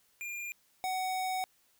square tone pair in turn, 2404 / 747.7 Hz, D7 / F#5, +40 / +18 cents, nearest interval octave + minor sixth, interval 2022 cents, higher first, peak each -38 / -32 dBFS, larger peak second, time 0.21-0.52 / 0.84-1.44 s, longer second, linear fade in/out 0 ms, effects white hiss -69 dBFS RMS until 1.79 s

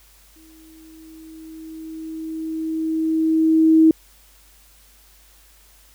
sine tone with exponential growth, 319.6 Hz, D#4, 47 cents sharp, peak -8 dBFS, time 0.36-3.91 s, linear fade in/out 2 ms, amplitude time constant 770 ms, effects added 50 Hz sine -53 dBFS peak until 5.94 s + white hiss -53 dBFS RMS until 5.94 s

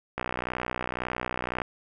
click train, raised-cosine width 0.5 ms, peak -14 dBFS, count 90, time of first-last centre 0.18-1.618 s, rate 61.9 Hz, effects none

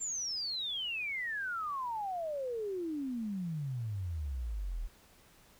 sine exponential sweep, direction down, 7459 to 36.82 Hz, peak -34 dBFS, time 0-4.88 s, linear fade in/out 20 ms, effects pink hiss -62 dBFS RMS until 5.59 s

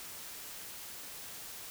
silence, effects white hiss -46 dBFS RMS until 1.7 s

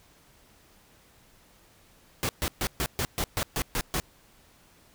pink noise bursts, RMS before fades -28 dBFS, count 10, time 2.23-4 s, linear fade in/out 0 ms, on 60 ms, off 130 ms, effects pink hiss -59 dBFS RMS until 4.94 s

